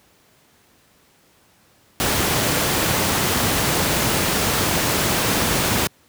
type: noise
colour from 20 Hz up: pink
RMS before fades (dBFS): -19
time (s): 2-5.87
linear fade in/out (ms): 0
effects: pink hiss -56 dBFS RMS until 6.08 s + high-pass 80 Hz 12 dB/octave